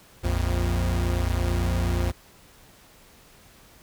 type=tone pair together; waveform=40% pulse; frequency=58.58 / 87.31 Hz; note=A#1 / F2; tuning=+9 / 0 cents; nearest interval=perfect fifth; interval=691 cents; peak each=-24 dBFS; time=0.23-2.12 s; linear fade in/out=20 ms; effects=pink hiss -53 dBFS RMS until 3.82 s